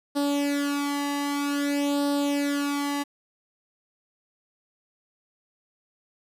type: tone with flanger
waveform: sawtooth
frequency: 285.6 Hz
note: D4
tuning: 48 cents flat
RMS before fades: -26 dBFS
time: 0.15-3.04 s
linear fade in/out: 20 ms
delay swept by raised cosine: 0.22 to 1.04 ms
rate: 0.52 Hz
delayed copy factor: +0.8
effects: resampled to 32000 Hz + 9-bit